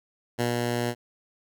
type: tone with ADSR envelope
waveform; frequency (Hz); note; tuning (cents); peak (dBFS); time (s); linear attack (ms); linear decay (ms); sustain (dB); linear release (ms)
10% pulse; 120; B2; -49; -15; 0.38-0.95; 25; 130; -2; 60
effects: none